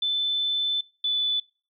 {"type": "tone pair in turn", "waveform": "sine", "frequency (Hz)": [3520, 3484], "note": ["A7", "A7"], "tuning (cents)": [0, -18], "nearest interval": "unison", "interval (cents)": 18, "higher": "first", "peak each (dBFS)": -22, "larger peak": "neither", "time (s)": [[0.02, 0.81], [1.04, 1.4]], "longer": "first", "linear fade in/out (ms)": 5, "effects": ["noise-tail reverb RT60 0.4 s tail -25 dB re dry"]}